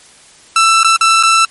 sawtooth tone with dropouts, 1331 Hz, E6, 16 cents sharp, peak -3 dBFS, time 0.56-1.45 s, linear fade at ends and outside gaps 2 ms, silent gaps 0.832-0.845 / 0.964-1.01 / 1.228-1.234 s, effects white hiss -42 dBFS RMS until 1.5 s + MP3 48 kbps

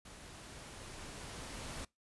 pink noise with level ramp, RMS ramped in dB -53 to -44 dBFS, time 0.05-1.85 s, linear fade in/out 5 ms, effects noise-tail reverb RT60 0.2 s tail -24 dB re dry + resampled to 24000 Hz

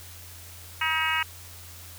harmonic tone, 318.5 Hz, D#4, 41 cents sharp, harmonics 3 / 4 / 5 / 6 / 7 / 8 / 9, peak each -31 / -31 / -31 / -31 / -31 / -31 / -31 dBFS, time 0.81-1.23 s, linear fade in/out 5 ms, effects added 87 Hz sine -46 dBFS peak until 1.98 s + white hiss -46 dBFS RMS until 1.98 s

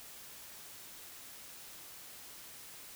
silence, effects white hiss -51 dBFS RMS until 2.95 s

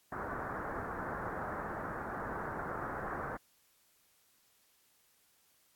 white low-pass noise, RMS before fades -40 dBFS, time 0.12-3.37 s, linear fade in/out 5 ms, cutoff 1600 Hz, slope 48 dB/octave, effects white hiss -70 dBFS RMS until 5.75 s + AAC 64 kbps

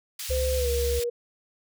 pink high-pass noise, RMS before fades -35 dBFS, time 0.19-1.04 s, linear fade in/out 5 ms, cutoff 3200 Hz, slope 12 dB/octave
sine tone, 69 Hz, C#2, 7 cents flat, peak -26 dBFS, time 0.29-1 s, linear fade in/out 10 ms
sine tone with pitch glide, 512 to 477.7 Hz, C5 to A#4, -38 to +42 cents, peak -25 dBFS, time 0.3-1.1 s, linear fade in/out 10 ms, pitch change -120 cents, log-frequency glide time 0.56-0.69 s
effects none

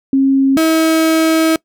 sine / 35% pulse tone pair in turn, 270.3 / 321.4 Hz, C#4 / E4, -44 / -44 cents, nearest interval minor third, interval 300 cents, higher second, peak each -8 dBFS, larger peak neither, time 0.13-0.57 / 0.57-1.56 s, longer second, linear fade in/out 2 ms, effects noise-tail reverb RT60 0.1 s tail -23 dB re dry

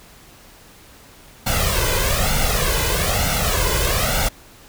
pink noise with flanger, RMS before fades -19 dBFS, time 1.46-4.29 s, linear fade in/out 10 ms, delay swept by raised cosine 1.4 to 2.01 ms, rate 1.1 Hz, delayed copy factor +0.75, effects pink hiss -46 dBFS RMS until 4.68 s

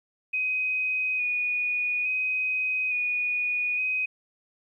sine tone with vibrato, 2489 Hz, D#7, in tune, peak -24 dBFS, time 0.33-4.06 s, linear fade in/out 10 ms, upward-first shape square, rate 0.58 Hz, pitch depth 18 cents each way, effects 11-bit

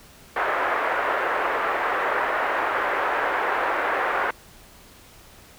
white band-pass noise, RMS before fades -24 dBFS, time 0.36-4.31 s, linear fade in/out 5 ms, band 400 to 1700 Hz, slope 24 dB/octave, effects pink hiss -49 dBFS RMS until 5.58 s

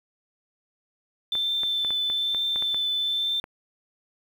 sine tone with vibrato, 3538 Hz, A7, 9 cents sharp, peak -23 dBFS, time 1.32-3.4 s, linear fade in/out 2 ms, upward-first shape triangle, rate 1.1 Hz, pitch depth 15 cents each way
clicks, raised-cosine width 0.5 ms, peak -22 dBFS, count 10, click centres 1.353 / 1.634 / 1.848 / 1.906 / 2.1 / 2.347 / 2.56 / 2.624 / 2.745 / 3.441 s
effects 8-bit

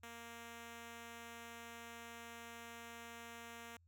5% pulse tone, 233.1 Hz, A#3, in tune, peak -39 dBFS, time 0.03-3.77 s, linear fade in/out 5 ms, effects added 85 Hz sine -67 dBFS peak until 3.87 s

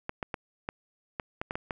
clicks, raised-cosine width 0.5 ms, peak -17 dBFS, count 9, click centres 0.094 / 0.228 / 0.342 / 0.689 / 1.198 / 1.415 / 1.509 / 1.555 / 1.708 s, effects none

